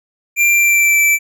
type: tone with pitch glide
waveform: square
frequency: 2375 to 2325 Hz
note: D7 to D7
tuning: +19 to -18 cents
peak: -10 dBFS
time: 0.36-1.19 s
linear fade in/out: 50 ms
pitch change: -37 cents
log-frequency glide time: 0.47-1.01 s
effects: none